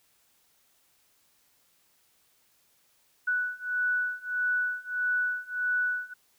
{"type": "beating tone pair", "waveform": "sine", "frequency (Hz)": [1480, 1481.6], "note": ["F#6", "F#6"], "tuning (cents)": [0, 2], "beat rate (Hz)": 1.6, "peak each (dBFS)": [-30, -29], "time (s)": [3.27, 6.14], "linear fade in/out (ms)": 10, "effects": ["white hiss -67 dBFS RMS until 6.38 s"]}